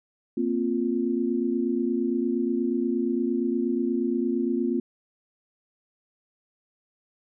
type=chord; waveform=sine; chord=Bb suspended second; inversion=none; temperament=equal; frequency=233.1 / 261.6 / 349.2 Hz; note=Bb3 / C4 / F4; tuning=0 / 0 / 0 cents; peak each=-27 dBFS; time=0.37-4.8 s; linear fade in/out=5 ms; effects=none